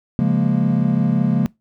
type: chord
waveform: triangle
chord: Bb minor seventh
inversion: first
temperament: equal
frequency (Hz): 138.59 / 174.61 / 207.7 / 233.1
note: Db3 / F3 / Ab3 / Bb3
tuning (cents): 0 / 0 / 0 / 0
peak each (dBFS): -18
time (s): 0.19-1.46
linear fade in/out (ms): 0
effects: noise-tail reverb RT60 0.2 s tail -23 dB re dry